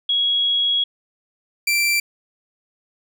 sine / sawtooth tone pair in turn, 3322 / 2349 Hz, G#7 / D7, 0 / 0 cents, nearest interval tritone, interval 600 cents, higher first, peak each -16 / -13 dBFS, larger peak second, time 0.09-0.84 / 1.67-2 s, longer first, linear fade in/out 5 ms, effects none

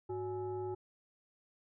sine tone with frequency modulation, 368.6 Hz, F#4, 7 cents flat, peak -36 dBFS, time 0.09-0.75 s, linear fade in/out 10 ms, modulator 471 Hz, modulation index 0.75, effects none

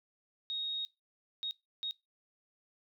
sine tone bursts at uneven times, 3748 Hz, A#7, 9 cents sharp, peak -34 dBFS, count 3, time 0.5-0.85 / 1.43-1.51 / 1.83-1.91 s, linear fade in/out 0 ms, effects noise-tail reverb RT60 0.2 s tail -20 dB re dry

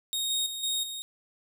sawtooth tone with level steps, 3729 Hz, A#7, in tune, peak -25 / -23 / -31 / -24 / -32 dBFS, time 0.13-1.02 s, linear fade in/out 0 ms, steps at 0.3 / 0.46 / 0.63 / 0.83 s, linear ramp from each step 5 ms, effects none

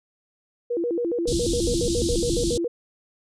sine tone with vibrato, 403.3 Hz, G4, 49 cents sharp, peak -22 dBFS, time 0.7-2.68 s, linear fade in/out 10 ms, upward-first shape square, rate 7.2 Hz, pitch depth 300 cents each way
pink band-stop noise, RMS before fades -26 dBFS, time 1.27-2.58 s, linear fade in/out 10 ms, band 300 to 3400 Hz, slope 48 dB/octave
effects resampled to 22050 Hz

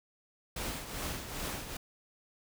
pink noise with tremolo, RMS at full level -36 dBFS, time 0.56-1.77 s, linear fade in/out 5 ms, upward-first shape triangle, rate 2.5 Hz, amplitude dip 65%, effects none

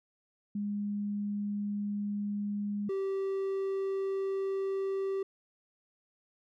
sine / triangle tone pair in turn, 205 / 388.3 Hz, G#3 / G4, -22 / -16 cents, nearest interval major seventh, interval 1106 cents, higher second, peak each -31 / -28 dBFS, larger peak second, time 0.55-2.89 / 2.89-5.23 s, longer neither, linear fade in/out 5 ms, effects none

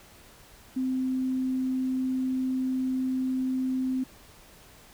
sine tone, 259.1 Hz, C4, 17 cents flat, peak -25 dBFS, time 0.76-4.04 s, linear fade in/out 10 ms, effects pink hiss -53 dBFS RMS until 4.93 s

